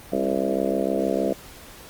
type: harmonic tone with a mistuned harmonic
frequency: 66.5 Hz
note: C2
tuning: 29 cents sharp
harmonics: 3 / 4 / 5 / 6 / 7 / 8 / 9 / 10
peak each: -29 / -29 / -29 / -29 / -29 / -29 / -29 / -29 dBFS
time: 0.12-1.33 s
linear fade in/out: 5 ms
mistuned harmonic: 4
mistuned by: +26 cents
effects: pink hiss -44 dBFS RMS until 1.89 s + Opus 32 kbps